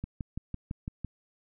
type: click train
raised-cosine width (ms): 5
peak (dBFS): -22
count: 7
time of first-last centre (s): 0.04-1.047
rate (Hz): 5.96
effects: none